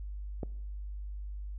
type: click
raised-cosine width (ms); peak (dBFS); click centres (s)
2; -22; 0.432
effects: noise-tail reverb RT60 0.9 s tail -22 dB re dry + added 50 Hz sine -37 dBFS peak until 1.58 s